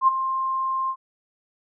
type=tone with ADSR envelope; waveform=sine; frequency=1056 Hz; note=C6; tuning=16 cents sharp; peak=-11 dBFS; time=0.01-0.96 s; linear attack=66 ms; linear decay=18 ms; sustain=-11 dB; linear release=64 ms; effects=none